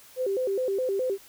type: tone with vibrato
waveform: sine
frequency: 447.9 Hz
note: A4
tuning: 31 cents sharp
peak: -24 dBFS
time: 0.16-1.18 s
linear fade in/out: 50 ms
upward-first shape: square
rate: 4.8 Hz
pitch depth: 230 cents each way
effects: white hiss -52 dBFS RMS until 1.28 s

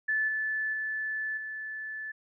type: tone with level steps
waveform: sine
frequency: 1742 Hz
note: A6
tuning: 18 cents flat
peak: -25 / -28 / -30 / -35 dBFS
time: 0.08-2.12 s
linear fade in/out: 10 ms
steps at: 0.28 / 0.73 / 1.37 s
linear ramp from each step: 5 ms
effects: none

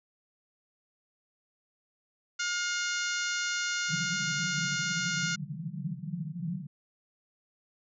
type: harmonic tone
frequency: 712 Hz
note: F5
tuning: 33 cents sharp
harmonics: 2 / 3 / 4 / 5 / 6 / 7 / 8 / 9 / 10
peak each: -32 / -38 / -39 / -42 / -40 / -43 / -40 / -39 / -44 dBFS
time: 2.39-5.36 s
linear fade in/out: 10 ms
type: band-pass noise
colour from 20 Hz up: pink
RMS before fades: -37 dBFS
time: 3.88-6.67 s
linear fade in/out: 10 ms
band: 140 to 190 Hz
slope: 96 dB/octave
effects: none

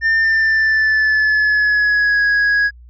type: tone with pitch glide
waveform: triangle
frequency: 1800 to 1660.2 Hz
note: A6 to G#6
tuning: +39 to -1 cents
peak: -10 dBFS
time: 0.01-2.71 s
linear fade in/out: 50 ms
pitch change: -140 cents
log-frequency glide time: 0.19-2.22 s
effects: added 60 Hz sine -38 dBFS peak until 2.89 s + resampled to 16000 Hz

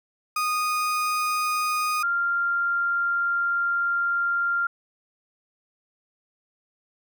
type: tone pair in turn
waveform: 35% pulse / sine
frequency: 1237 / 1391.7 Hz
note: D#6 / F6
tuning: -10 / -6 cents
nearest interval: major second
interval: 204 cents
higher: second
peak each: -21 dBFS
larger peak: neither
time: 0.36-2.03 / 2.03-4.67 s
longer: second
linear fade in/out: 5 ms
effects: none

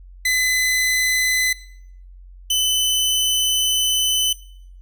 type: tone pair in turn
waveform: sawtooth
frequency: 2017 / 3022 Hz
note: B6 / F#7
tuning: +36 / +36 cents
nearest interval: perfect fifth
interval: 700 cents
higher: second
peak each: -13 dBFS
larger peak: neither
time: 0.25-1.53 / 2.5-4.33 s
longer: second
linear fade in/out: 5 ms
effects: noise-tail reverb RT60 0.7 s tail -21 dB re dry + added 45 Hz sine -39 dBFS peak until 4.81 s

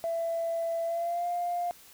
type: tone with pitch glide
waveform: sine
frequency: 667 to 701.8 Hz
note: E5 to F5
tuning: +20 to +8 cents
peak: -27 dBFS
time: 0.04-1.71 s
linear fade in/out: 0 ms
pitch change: +88 cents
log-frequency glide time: 0.84-1.27 s
effects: tanh soft clip ceiling -23 dBFS + white hiss -54 dBFS RMS until 1.93 s

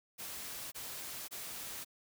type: noise bursts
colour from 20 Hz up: white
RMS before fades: -44 dBFS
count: 3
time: 0.18-1.848 s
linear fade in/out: 20 ms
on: 540 ms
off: 24 ms
effects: none

